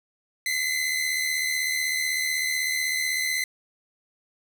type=tone pair together; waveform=sawtooth; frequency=2023 / 2099 Hz; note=B6 / C7; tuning=+41 / +5 cents; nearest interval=minor second; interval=64 cents; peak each=-22 / -26 dBFS; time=0.46-3.44 s; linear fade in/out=2 ms; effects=none